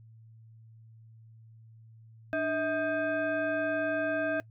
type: tone with frequency modulation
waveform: sine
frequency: 643 Hz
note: E5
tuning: 43 cents flat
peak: -27 dBFS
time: 2.33-4.4 s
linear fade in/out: 0 ms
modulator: 940 Hz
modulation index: 1.1
effects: noise-tail reverb RT60 0.1 s tail -22 dB re dry + added 112 Hz sine -51 dBFS peak until 4.5 s